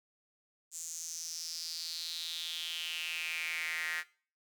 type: tone with high-pass filter sweep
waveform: square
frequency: 82.41 Hz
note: E2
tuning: in tune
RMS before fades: -39 dBFS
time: 0.71-4.04 s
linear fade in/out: 50 ms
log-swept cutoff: 7300 to 1800 Hz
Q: 5.5
effects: noise-tail reverb RT60 0.4 s tail -19 dB re dry